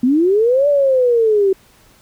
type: linear two-way sweep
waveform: sine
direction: up then down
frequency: 236 to 586 to 377 Hz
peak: -10 dBFS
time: 0.03-1.53 s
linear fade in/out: 5 ms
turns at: 0.68 s
effects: pink hiss -50 dBFS RMS until 2.01 s